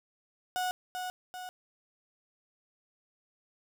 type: tone with echo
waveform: 35% pulse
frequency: 733 Hz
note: F#5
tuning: 16 cents flat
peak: -28 dBFS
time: 0.56-0.71 s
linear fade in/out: 0 ms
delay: 390 ms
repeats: 2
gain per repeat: -5 dB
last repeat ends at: 1.49 s
effects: none

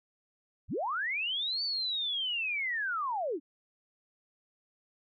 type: linear two-way sweep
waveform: sine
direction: up then down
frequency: 30.87 to 4582 to 256.6 Hz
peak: -30 dBFS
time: 0.68-3.4 s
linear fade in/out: 50 ms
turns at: 1.63 s
effects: none

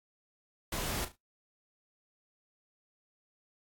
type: noise with echo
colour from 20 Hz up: pink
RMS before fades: -35 dBFS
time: 0.72-1.05 s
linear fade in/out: 5 ms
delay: 36 ms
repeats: 3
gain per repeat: -11 dB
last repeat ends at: 1.158 s
effects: noise-tail reverb RT60 0.2 s tail -26 dB re dry + AAC 64 kbps

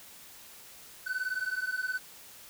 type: beating tone pair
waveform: triangle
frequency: 1500 / 1519 Hz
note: F#6 / F#6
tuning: +23 / +45 cents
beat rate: 19 Hz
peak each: -32 / -32 dBFS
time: 1.06-1.99 s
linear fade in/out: 10 ms
effects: white hiss -51 dBFS RMS until 2.49 s

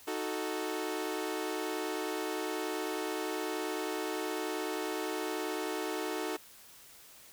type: chord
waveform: sawtooth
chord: D# diminished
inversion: none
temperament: equal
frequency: 311.1 / 370 / 440 Hz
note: D#4 / F#4 / A4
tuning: 0 / 0 / 0 cents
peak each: -34 dBFS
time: 0.07-6.37 s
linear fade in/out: 10 ms
effects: white hiss -55 dBFS RMS until 7.32 s

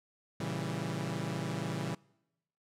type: chord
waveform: sawtooth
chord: A# diminished seventh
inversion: none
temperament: equal with one note detuned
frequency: 114.87 / 138.59 / 164.81 / 196 Hz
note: A#2 / C#3 / E3 / G3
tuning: -25 / 0 / 0 / 0 cents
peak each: -37 / -35 / -34 / -37 dBFS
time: 0.4-1.95 s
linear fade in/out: 5 ms
effects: noise-tail reverb RT60 0.9 s tail -25 dB re dry + low-pass 10000 Hz 12 dB/octave

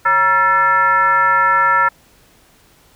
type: tone with frequency modulation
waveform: sine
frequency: 1349 Hz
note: E6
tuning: 40 cents sharp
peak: -10 dBFS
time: 0.05-1.89 s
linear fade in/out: 10 ms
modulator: 401 Hz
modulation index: 1.1
effects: pink hiss -51 dBFS RMS until 2.95 s

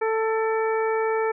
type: harmonic tone with a mistuned harmonic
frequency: 443.1 Hz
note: A4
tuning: 12 cents sharp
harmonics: 1 / 2 / 3 / 4 / 5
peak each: -22 / -28 / -32 / -34 / -36 dBFS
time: 0.01-1.32 s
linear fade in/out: 10 ms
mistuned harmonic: 5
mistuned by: +49 cents
effects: none

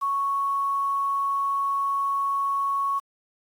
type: tone with quantisation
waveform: sine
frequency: 1108.7 Hz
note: C#6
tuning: in tune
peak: -22 dBFS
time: 0.01-3 s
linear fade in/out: 20 ms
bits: 8
effects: AAC 64 kbps

